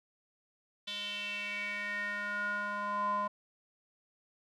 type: tone with band-pass filter sweep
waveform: square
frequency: 205.4 Hz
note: G#3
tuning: 19 cents flat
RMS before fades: -36 dBFS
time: 0.87-3.28 s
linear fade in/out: 10 ms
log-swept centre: 3400 to 930 Hz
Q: 5.9
effects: none